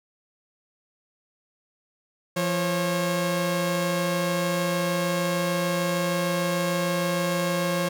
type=tone pair together; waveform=sawtooth; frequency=172.2 / 543.2 Hz; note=F3 / C#5; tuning=-24 / -35 cents; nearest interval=octave + minor sixth; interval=1989 cents; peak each=-22 dBFS; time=2.36-7.89 s; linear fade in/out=10 ms; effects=none